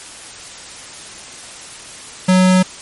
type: tone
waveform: square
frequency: 185 Hz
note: F#3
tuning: in tune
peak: -9 dBFS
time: 2.28-2.63 s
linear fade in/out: 10 ms
effects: white hiss -34 dBFS RMS until 2.81 s + MP3 48 kbps